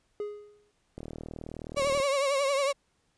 triangle tone with exponential decay, 415.3 Hz, G#4, in tune, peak -27 dBFS, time 0.2-0.71 s, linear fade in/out 1 ms, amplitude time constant 110 ms
click train, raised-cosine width 2 ms, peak -26 dBFS, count 41, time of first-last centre 0.98-2 s, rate 39.2 Hz
35% pulse tone with vibrato, 554.4 Hz, C#5, in tune, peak -23 dBFS, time 1.76-2.73 s, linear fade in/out 20 ms, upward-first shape triangle, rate 11 Hz, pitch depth 80 cents each way
effects pink hiss -72 dBFS RMS until 3.17 s + resampled to 22050 Hz

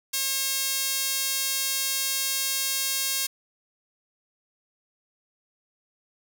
sawtooth tone with high-pass filter, 540 Hz, C#5, 45 cents flat, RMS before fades -27 dBFS, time 0.13-3.27 s, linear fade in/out 10 ms, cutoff 4600 Hz, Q 0.62, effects none

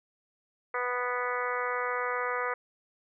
harmonic tone, 246.9 Hz, B3, in tune, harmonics 2 / 3 / 4 / 5 / 6 / 7 / 8 / 9, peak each -34 / -41 / -36 / -34 / -37 / -41 / -37 / -44 dBFS, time 0.74-2.54 s, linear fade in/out 5 ms, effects none

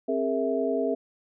sine tone cluster, 265.6 / 412.1 / 462.6 / 656 Hz, C4 / G#4 / A#4 / E5, +26 / -13 / -13 / -9 cents, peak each -29 dBFS, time 0.08-0.95 s, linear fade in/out 10 ms, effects none

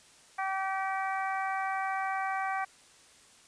harmonic tone, 384.7 Hz, G4, 33 cents flat, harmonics 2 / 3 / 4 / 5 / 6, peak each -32 / -36 / -38 / -40 / -42 dBFS, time 0.38-2.65 s, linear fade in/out 10 ms, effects white hiss -58 dBFS RMS until 3.47 s + resampled to 22050 Hz

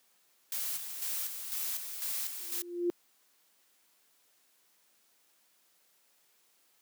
blue noise with tremolo, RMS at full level -35 dBFS, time 0.52-2.62 s, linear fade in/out 2 ms, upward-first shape square, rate 2 Hz, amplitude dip 50%
sine tone with exponential growth, 349.2 Hz, F4, in tune, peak -24 dBFS, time 2.39-2.9 s, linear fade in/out 0 ms, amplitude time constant 110 ms
effects white hiss -69 dBFS RMS until 6.81 s + high-pass 200 Hz 12 dB/octave

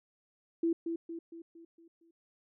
sine tone with echo, 333.1 Hz, E4, 18 cents sharp, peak -26 dBFS, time 0.63-0.73 s, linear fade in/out 5 ms, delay 230 ms, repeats 6, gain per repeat -6 dB, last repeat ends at 2.11 s, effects none

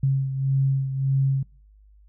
sine beating tone pair, 135.1 / 136.8 Hz, C#3 / C#3, -44 / -23 cents, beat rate 1.7 Hz, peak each -20 / -27 dBFS, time 0.03-1.43 s, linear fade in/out 5 ms, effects noise-tail reverb RT60 0.4 s tail -24 dB re dry + added 51 Hz sine -50 dBFS peak until 2.08 s

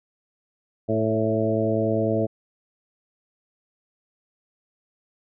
harmonic tone with a mistuned harmonic, 109.9 Hz, A2, 2 cents flat, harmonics 1 / 2 / 3 / 4 / 5 / 6, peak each -27 / -27 / -27 / -27 / -27 / -27 dBFS, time 0.88-2.27 s, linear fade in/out 20 ms, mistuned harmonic 5, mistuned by +18 cents, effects none

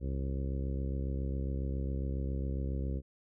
harmonic tone, 67.3 Hz, C2, 49 cents sharp, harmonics 1 / 2 / 3 / 4 / 5 / 6 / 7 / 8, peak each -33 / -39 / -43 / -45 / -47 / -49 / -50 / -51 dBFS, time 0-3.02 s, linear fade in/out 50 ms, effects none

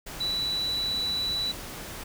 sine tone in noise, 3951 Hz, B7, in tune, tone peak -26 dBFS, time 0.2-1.52 s, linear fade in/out 10 ms, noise pink, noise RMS -39 dBFS, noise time 0.06-2.04 s, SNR +10 dB, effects none

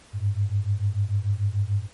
sine beating tone pair, 98 / 104.8 Hz, G2 / G#2, 0 / +16 cents, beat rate 6.8 Hz, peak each -24 dBFS, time 0.13-1.88 s, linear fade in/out 50 ms, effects pink hiss -52 dBFS RMS until 1.93 s + MP3 48 kbps

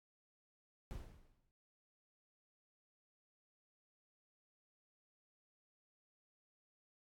brown noise with exponential decay, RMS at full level -44 dBFS, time 0.91-1.51 s, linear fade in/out 0 ms, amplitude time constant 130 ms, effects AAC 64 kbps

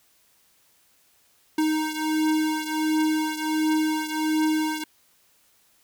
square beating tone pair, 311.1 / 312.5 Hz, D#4 / D#4, 0 / +8 cents, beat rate 1.4 Hz, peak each -24 / -28 dBFS, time 1.58-4.84 s, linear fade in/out 5 ms, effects white hiss -62 dBFS RMS until 5.83 s

